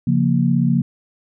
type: chord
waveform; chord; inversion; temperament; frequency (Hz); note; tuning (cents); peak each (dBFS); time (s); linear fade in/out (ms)
sine; Bb minor; first; equal; 138.59 / 174.61 / 233.1; Db3 / F3 / Bb3; 0 / 0 / 0; -18; 0.07-0.82; 5
effects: none